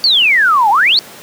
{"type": "exponential two-way sweep", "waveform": "sine", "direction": "down then up", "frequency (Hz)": [4664, 784, 4664], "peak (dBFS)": -7, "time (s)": [0.04, 0.99], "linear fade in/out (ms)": 0, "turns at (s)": 0.7, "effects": ["pink hiss -34 dBFS RMS until 1.22 s", "high-pass 200 Hz 12 dB/octave"]}